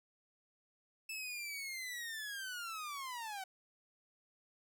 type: linear sweep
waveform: sawtooth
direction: down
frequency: 2637 to 743 Hz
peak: -38 dBFS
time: 1.09-3.44 s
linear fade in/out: 5 ms
effects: none